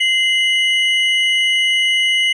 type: tone pair together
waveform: triangle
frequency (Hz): 2073 / 2939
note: C7 / F#7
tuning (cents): -17 / -12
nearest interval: tritone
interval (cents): 605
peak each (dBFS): -14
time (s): 0-2.33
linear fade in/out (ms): 10
effects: resampled to 22050 Hz